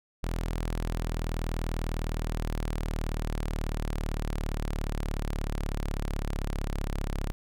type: exponential sweep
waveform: sawtooth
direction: down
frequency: 41.48 to 34.65 Hz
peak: -25 dBFS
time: 0.23-7.32 s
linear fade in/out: 0 ms
effects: none